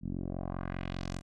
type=tone with low-pass filter sweep; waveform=10% pulse; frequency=45.01 Hz; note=F#1; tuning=47 cents flat; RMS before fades=-37 dBFS; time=0.01-1.22 s; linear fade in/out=50 ms; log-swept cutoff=200 to 9100 Hz; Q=1.7; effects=none